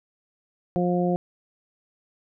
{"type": "harmonic tone", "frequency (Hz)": 177.5, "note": "F3", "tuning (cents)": 28, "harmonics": [1, 2, 3, 4], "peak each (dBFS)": [-23, -26, -28, -29], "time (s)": [0.76, 1.16], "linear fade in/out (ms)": 0, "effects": []}